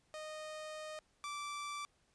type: tone pair in turn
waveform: sawtooth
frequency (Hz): 618 / 1166.6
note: D#5 / D6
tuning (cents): -12 / -12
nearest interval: major seventh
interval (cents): 1100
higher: second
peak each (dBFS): -40 / -37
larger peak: second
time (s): 0.14-0.99 / 1.24-1.85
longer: first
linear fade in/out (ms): 0
effects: pink hiss -74 dBFS RMS until 2.14 s + resampled to 22050 Hz

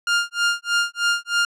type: tone with tremolo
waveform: sawtooth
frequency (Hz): 1405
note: F6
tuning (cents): +10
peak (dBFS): -12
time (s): 0.07-1.45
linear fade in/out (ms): 2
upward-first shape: sine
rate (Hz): 3.2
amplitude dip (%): 100
effects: low-pass 7000 Hz 12 dB/octave

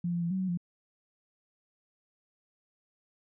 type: tone with pitch steps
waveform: sine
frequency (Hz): 173.9 / 172.4 / 169.9 / 188.7 / 186.9 / 174.4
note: F3 / F3 / F3 / F#3 / F#3 / F3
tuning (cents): -7 / -22 / -47 / +34 / +18 / -2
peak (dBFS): -28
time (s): 0.04-0.574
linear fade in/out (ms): 5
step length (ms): 89
effects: none

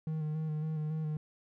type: tone with vibrato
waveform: triangle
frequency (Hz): 155.2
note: D#3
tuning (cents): -4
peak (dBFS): -30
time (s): 0.07-1.17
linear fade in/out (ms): 2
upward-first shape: square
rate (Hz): 3.6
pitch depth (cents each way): 25
effects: none

